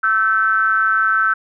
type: ring-modulated tone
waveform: triangle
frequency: 102.8 Hz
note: G#2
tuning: 17 cents flat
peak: -8 dBFS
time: 0.03-1.34 s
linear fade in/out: 10 ms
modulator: 1430 Hz
effects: none